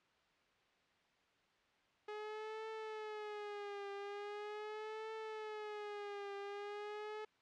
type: tone with vibrato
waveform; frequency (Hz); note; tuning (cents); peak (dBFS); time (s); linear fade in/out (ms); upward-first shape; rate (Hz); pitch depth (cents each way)
sawtooth; 420; G#4; +19; -40; 2.08-7.25; 5; triangle; 0.41; 90
effects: white hiss -73 dBFS RMS until 7.41 s + low-pass 3000 Hz 12 dB/octave